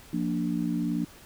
sine chord, Bb major, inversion second, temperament equal, 174.61 / 233.1 / 293.7 Hz, F3 / Bb3 / D4, 0 / 0 / 0 cents, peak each -30 dBFS, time 0.13-1.05 s, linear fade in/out 5 ms, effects pink hiss -51 dBFS RMS until 1.25 s

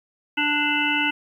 harmonic tone, 294.8 Hz, D4, 7 cents sharp, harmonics 1 / 3 / 5 / 7 / 9 / 10, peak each -27 / -28 / -26 / -27 / -24 / -28 dBFS, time 0.37-1.11 s, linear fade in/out 10 ms, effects 9-bit

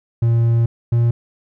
triangle tone pair in turn, 116.3 / 117.79 Hz, A#2 / A#2, -4 / +18 cents, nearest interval unison, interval 22 cents, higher second, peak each -10 dBFS, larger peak neither, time 0.22-0.66 / 0.92-1.11 s, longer first, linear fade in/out 5 ms, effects none

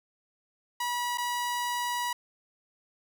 sawtooth tone with dropouts, 970 Hz, B5, 31 cents flat, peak -25 dBFS, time 0.8-2.13 s, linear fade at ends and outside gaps 5 ms, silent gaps 1.175-1.181 s, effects none

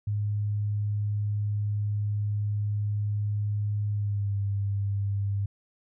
sine tone with pitch glide, 103.83 to 100 Hz, G#2 to G2, 0 to +35 cents, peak -25 dBFS, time 0.07-5.46 s, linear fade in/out 5 ms, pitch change -65 cents, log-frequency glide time 3.91-4.36 s, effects none

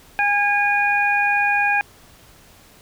harmonic tone, 817 Hz, G#5, 29 cents flat, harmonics 1 / 2 / 3, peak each -20 / -20 / -20 dBFS, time 0.19-1.81 s, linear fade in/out 0 ms, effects pink hiss -49 dBFS RMS until 2.81 s

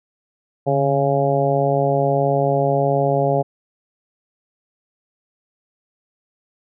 harmonic tone with a mistuned harmonic, 138.59 Hz, C#3, in tune, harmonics 1 / 2 / 3 / 4 / 5 / 6, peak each -21 / -27 / -22 / -20 / -21 / -27 dBFS, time 0.66-3.43 s, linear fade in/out 20 ms, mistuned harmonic 1, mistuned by +55 cents, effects none

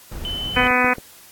brown noise, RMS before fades -31 dBFS, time 0.11-0.68 s, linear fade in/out 10 ms
sine tone, 3036 Hz, F#7, 44 cents sharp, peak -25 dBFS, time 0.25-0.67 s, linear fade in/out 0 ms
harmonic tone, 249.8 Hz, B3, 20 cents sharp, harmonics 1 / 2 / 3 / 4 / 5 / 6 / 7 / 8 / 9 / 10, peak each -24 / -24 / -24 / -24 / -24 / -24 / -24 / -24 / -24 / -24 dBFS, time 0.56-0.94 s, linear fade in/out 10 ms
click train, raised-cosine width 2 ms, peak -19 dBFS, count 4, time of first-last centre 0.57-0.983 s, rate 7.26 Hz
effects white hiss -46 dBFS RMS until 1.31 s + AAC 64 kbps

